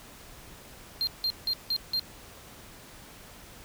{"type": "tone bursts", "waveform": "triangle", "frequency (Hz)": 4189, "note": "C8", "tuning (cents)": 1, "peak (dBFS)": -24, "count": 5, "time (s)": [1.01, 1.995], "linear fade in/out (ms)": 0, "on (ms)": 61, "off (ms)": 170, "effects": ["pink hiss -49 dBFS RMS until 3.64 s"]}